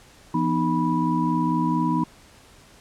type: tone cluster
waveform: sine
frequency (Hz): 167.6 / 245.6 / 310 / 981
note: E3 / B3 / D#4 / B5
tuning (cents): +29 / -9 / -6 / -12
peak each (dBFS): -25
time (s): 0.34-2.04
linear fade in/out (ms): 5
effects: pink hiss -51 dBFS RMS until 2.8 s + low-pass 10000 Hz 12 dB/octave